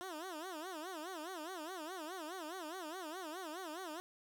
15% pulse tone with vibrato, 340 Hz, F4, 46 cents flat, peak -37 dBFS, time 0.01-4 s, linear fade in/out 0 ms, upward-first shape sine, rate 4.8 Hz, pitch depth 210 cents each way, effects none

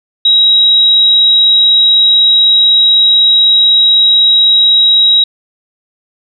sine tone, 3834 Hz, A#7, 48 cents sharp, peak -4 dBFS, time 0.25-5.24 s, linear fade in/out 5 ms, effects none

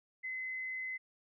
sine tone, 2041 Hz, C7, 44 cents flat, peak -37 dBFS, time 0.23-0.98 s, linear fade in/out 20 ms, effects none

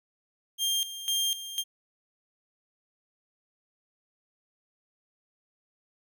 sawtooth tone with tremolo, 3197 Hz, G7, 33 cents sharp, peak -22 dBFS, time 0.58-1.64 s, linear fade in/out 50 ms, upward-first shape square, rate 2 Hz, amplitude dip 75%, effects none

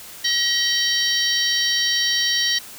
sine tone cluster, 1909 / 3110 / 3885 / 4550 / 5600 Hz, A#6 / G7 / B7 / C#8 / F8, +41 / -14 / -29 / +44 / +4 cents, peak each -24 dBFS, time 0.24-2.59 s, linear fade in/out 10 ms, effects white hiss -39 dBFS RMS until 2.78 s

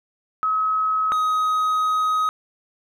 sine / triangle tone pair in turn, 1279 / 1260.7 Hz, D#6 / D#6, +47 / +22 cents, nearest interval unison, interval 25 cents, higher first, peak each -18 / -16 dBFS, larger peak second, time 0.43-1.12 / 1.12-2.29 s, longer second, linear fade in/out 0 ms, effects none

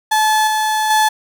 35% pulse tone with level steps, 864 Hz, A5, 32 cents flat, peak -10 / -13 / -9 dBFS, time 0.11-1.09 s, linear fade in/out 10 ms, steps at 0.47 / 0.9 s, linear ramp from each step 5 ms, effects none

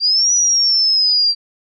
sine exponential two-way sweep, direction up then down, 4699 to 5900 to 4699 Hz, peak -11 dBFS, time 0-1.35 s, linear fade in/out 50 ms, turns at 0.33 s, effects none

